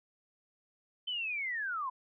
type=linear sweep; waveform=sine; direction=down; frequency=3088 to 980 Hz; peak=-33 dBFS; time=1.07-1.9 s; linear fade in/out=10 ms; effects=none